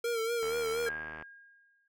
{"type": "tone with vibrato", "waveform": "square", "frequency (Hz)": 460, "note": "A#4", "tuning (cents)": -23, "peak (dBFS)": -30, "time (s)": [0.04, 0.89], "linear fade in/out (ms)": 5, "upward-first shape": "sine", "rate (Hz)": 4.2, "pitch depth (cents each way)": 55}
{"type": "click train", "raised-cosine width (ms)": 0.5, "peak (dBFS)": -29, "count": 63, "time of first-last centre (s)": [0.43, 1.224], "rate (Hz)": 78.1}
{"type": "tone with exponential decay", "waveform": "sine", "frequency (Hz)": 1624, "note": "G#6", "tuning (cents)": -39, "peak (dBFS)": -32, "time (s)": [0.86, 1.88], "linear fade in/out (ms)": 5, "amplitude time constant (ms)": 220}
{"effects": ["noise-tail reverb RT60 0.1 s tail -22 dB re dry"]}